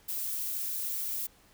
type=noise; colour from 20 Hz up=violet; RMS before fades=-34 dBFS; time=0.08-1.27 s; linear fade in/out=10 ms; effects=pink hiss -61 dBFS RMS until 1.53 s